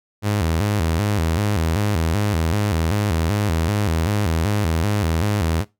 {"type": "tone with vibrato", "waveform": "sawtooth", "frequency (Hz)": 91.9, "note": "F#2", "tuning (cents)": -11, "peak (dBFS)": -14, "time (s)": [0.22, 5.65], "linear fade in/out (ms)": 50, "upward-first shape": "square", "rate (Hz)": 2.6, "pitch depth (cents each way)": 210, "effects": ["noise-tail reverb RT60 0.2 s tail -19 dB re dry"]}